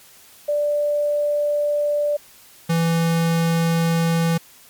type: tone pair in turn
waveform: sine / square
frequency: 587.3 / 166.14 Hz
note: D5 / E3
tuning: 0 / +14 cents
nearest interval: octave + minor seventh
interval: 2186 cents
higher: first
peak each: -17 dBFS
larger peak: neither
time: 0.48-2.17 / 2.69-4.38 s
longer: neither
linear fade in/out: 10 ms
effects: white hiss -48 dBFS RMS until 4.69 s + MP3 96 kbps